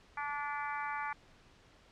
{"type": "harmonic tone", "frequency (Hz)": 290, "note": "D4", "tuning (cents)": -22, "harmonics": [3, 4, 5, 6, 7, 8], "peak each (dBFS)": [-39, -41, -43, -45, -46, -47], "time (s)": [0.17, 1.13], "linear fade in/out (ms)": 5, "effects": ["pink hiss -62 dBFS RMS until 1.91 s", "low-pass 5000 Hz 12 dB/octave"]}